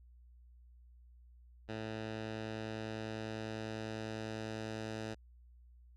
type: tone with low-pass filter sweep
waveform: 10% pulse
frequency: 110 Hz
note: A2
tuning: in tune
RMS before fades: -42 dBFS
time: 1.68-5.15 s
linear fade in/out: 20 ms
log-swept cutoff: 3800 to 6000 Hz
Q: 1
effects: added 60 Hz sine -57 dBFS peak until 5.96 s